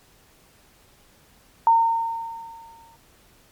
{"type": "tone with exponential decay", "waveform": "sine", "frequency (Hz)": 915, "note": "A#5", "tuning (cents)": -32, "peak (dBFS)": -11, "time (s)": [1.67, 2.96], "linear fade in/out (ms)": 1, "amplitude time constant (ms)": 280, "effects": ["pink hiss -56 dBFS RMS until 3.51 s", "MP3 96 kbps"]}